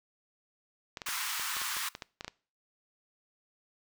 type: clicks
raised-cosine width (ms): 0.2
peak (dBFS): -21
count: 12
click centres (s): 0.972 / 1.018 / 1.087 / 1.397 / 1.568 / 1.617 / 1.768 / 1.951 / 2.022 / 2.209 / 2.246 / 2.28
type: high-pass noise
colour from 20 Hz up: pink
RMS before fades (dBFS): -35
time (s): 1.06-1.89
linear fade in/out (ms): 5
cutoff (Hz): 980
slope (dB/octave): 48
effects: noise-tail reverb RT60 0.4 s tail -22 dB re dry